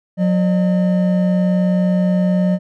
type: tone pair together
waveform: triangle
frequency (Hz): 182 / 605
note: F#3 / D#5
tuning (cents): -28 / -49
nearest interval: octave + major sixth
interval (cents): 2079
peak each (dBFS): -11 / -20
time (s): 0.17-2.59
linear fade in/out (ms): 50
effects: none